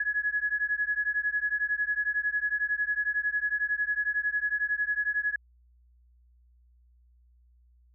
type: beating tone pair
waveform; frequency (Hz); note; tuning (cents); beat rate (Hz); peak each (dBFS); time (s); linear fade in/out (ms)
sine; 1679 / 1690; G#6 / G#6; +18 / +30; 11; -29; 0-5.36; 5
effects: added 60 Hz sine -58 dBFS peak until 7.94 s